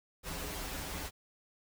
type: noise with comb filter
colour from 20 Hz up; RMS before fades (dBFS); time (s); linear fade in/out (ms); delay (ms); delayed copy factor
pink; -40; 0.23-1.11; 50; 8.6; -0.85
effects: none